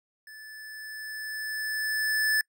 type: tone with level ramp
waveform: square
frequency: 1742 Hz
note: A6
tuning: 18 cents flat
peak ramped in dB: -45 to -22 dBFS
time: 0.27-2.41 s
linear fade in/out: 2 ms
effects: noise-tail reverb RT60 0.1 s tail -26 dB re dry

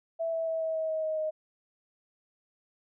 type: tone with pitch steps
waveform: sine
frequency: 659.3 / 654 / 648.7 / 643.5 / 638.3 / 633.2 / 628.1 / 623 Hz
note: E5 / E5 / E5 / E5 / D#5 / D#5 / D#5 / D#5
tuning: 0 / -14 / -28 / -42 / +44 / +30 / +16 / +2 cents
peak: -28 dBFS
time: 0.19-1.31 s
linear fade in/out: 20 ms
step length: 140 ms
effects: none

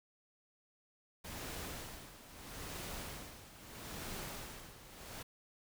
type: noise with tremolo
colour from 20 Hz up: pink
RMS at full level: -44 dBFS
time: 1.24-5.23 s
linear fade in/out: 10 ms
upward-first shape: sine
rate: 0.77 Hz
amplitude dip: 75%
effects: none

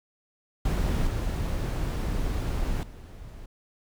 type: noise with level steps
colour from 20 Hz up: brown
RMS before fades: -25 / -28 / -43 dBFS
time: 0.65-3.46 s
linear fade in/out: 5 ms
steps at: 1.07 / 2.83 s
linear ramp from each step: 2 ms
effects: none

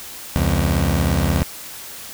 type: beating tone pair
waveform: 20% pulse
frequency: 69 / 86 Hz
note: C#2 / F2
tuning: -7 / -26 cents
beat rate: 17 Hz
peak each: -14 dBFS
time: 0.36-1.43 s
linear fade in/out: 0 ms
effects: white hiss -35 dBFS RMS until 2.13 s

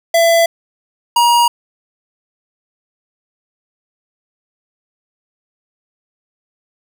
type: tone pair in turn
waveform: square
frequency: 670 / 950.5 Hz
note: E5 / A#5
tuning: +28 / +33 cents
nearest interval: tritone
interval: 605 cents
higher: second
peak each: -9 dBFS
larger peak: neither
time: 0.14-0.46 / 1.16-1.48 s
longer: neither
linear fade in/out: 5 ms
effects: none

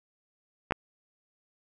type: clicks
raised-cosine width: 0.5 ms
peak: -12 dBFS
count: 2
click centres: 0.709 / 0.722 s
effects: none

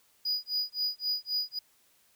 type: tone with tremolo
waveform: triangle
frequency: 4924 Hz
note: D#8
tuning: 19 cents flat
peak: -25 dBFS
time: 0.25-1.59 s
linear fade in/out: 5 ms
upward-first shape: sine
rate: 3.8 Hz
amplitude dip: 100%
effects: white hiss -66 dBFS RMS until 2.15 s

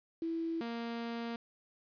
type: tone pair in turn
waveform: sine / sawtooth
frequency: 329.5 / 233 Hz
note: E4 / A#3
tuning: -1 / -1 cents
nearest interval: tritone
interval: 600 cents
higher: first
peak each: -33 / -33 dBFS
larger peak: neither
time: 0.22-0.61 / 0.61-1.36 s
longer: second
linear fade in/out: 2 ms
effects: resampled to 11025 Hz + 10-bit

